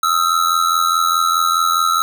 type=ring-modulated tone; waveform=square; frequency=1306 Hz; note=E6; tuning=17 cents flat; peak=-11 dBFS; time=0.03-2.02 s; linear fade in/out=0 ms; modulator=42.4 Hz; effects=none